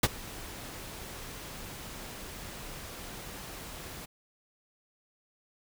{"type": "noise with ADSR envelope", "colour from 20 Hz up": "pink", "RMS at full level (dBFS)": -21, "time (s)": [0.03, 4.06], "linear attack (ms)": 5, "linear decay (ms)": 37, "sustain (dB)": -22, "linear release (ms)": 15, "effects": []}